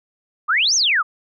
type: exponential two-way sweep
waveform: sine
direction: up then down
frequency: 1143 to 6645 to 1143 Hz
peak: -14 dBFS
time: 0.48-1.03 s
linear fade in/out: 20 ms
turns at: 0.75 s
effects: none